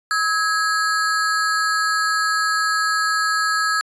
square ring-modulated tone, 1471 Hz, F#6, 11 cents flat, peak -15 dBFS, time 0.11-3.81 s, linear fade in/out 0 ms, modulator 183 Hz, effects resampled to 22050 Hz

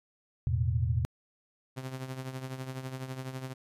sine chord, E suspended fourth, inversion none, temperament just, 82.41 / 109.88 / 123.61 Hz, E2 / A2 / B2, 0 / -2 / +2 cents, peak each -30 dBFS, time 0.47-1.05 s, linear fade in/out 0 ms
sawtooth tone with tremolo, 130.81 Hz, C3, in tune, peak -30 dBFS, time 1.76-3.54 s, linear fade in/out 20 ms, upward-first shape triangle, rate 12 Hz, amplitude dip 70%
effects resampled to 32000 Hz

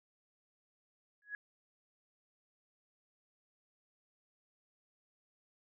sine tone with exponential growth, 1674 Hz, G#6, 13 cents sharp, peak -35 dBFS, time 1.22-1.35 s, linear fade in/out 1 ms, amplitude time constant 28 ms, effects none

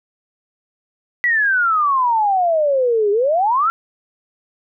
sine exponential two-way sweep, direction down then up, 1975.5 to 398.4 to 1393 Hz, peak -13 dBFS, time 1.24-3.7 s, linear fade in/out 0 ms, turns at 3.11 s, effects none

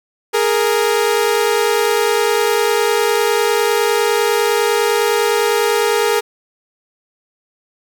sawtooth tone pair together, 415.3 / 465.2 Hz, G#4 / A#4, 0 / -4 cents, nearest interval major second, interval 196 cents, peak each -12 dBFS, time 0.33-6.21 s, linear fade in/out 20 ms, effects none

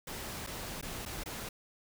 pink noise with dropouts, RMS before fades -41 dBFS, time 0.07-1.49 s, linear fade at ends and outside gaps 5 ms, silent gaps 0.466-0.471 / 0.813-0.826 / 1.053-1.059 / 1.237-1.258 s, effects none

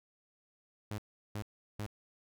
sawtooth tone bursts, 104.5 Hz, G#2, 11 cents sharp, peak -33 dBFS, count 3, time 0.91-1.863 s, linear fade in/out 0 ms, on 71 ms, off 370 ms, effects none

